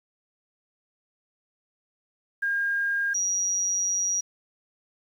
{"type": "tone pair in turn", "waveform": "sine", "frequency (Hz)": [1615, 5755], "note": ["G#6", "F#8"], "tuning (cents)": [-49, -49], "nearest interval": "octave + minor seventh", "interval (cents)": 2200, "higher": "second", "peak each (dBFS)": -23, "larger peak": "neither", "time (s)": [[2.42, 3.14], [3.14, 4.21]], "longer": "second", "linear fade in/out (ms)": 10, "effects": ["9-bit"]}